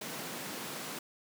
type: high-pass noise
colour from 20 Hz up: pink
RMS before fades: -41 dBFS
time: 0.01-0.99 s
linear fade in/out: 5 ms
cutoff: 160 Hz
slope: 24 dB/octave
effects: none